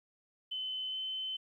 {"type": "tone with pitch glide", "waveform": "sine", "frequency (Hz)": [3042, 3060], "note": ["F#7", "G7"], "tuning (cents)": [47, -42], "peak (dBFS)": -35, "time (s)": [0.51, 1.37], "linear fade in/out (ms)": 10, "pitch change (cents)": 11, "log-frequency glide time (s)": [0.9, 0.96], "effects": ["12-bit"]}